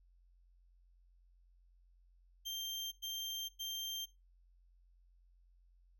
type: tone bursts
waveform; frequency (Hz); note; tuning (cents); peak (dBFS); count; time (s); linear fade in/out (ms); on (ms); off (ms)
35% pulse; 3162; G7; +14; -37; 3; 2.45-4.06; 20; 470; 100
effects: noise-tail reverb RT60 0.2 s tail -18 dB re dry + added 44 Hz sine -64 dBFS peak until 5.99 s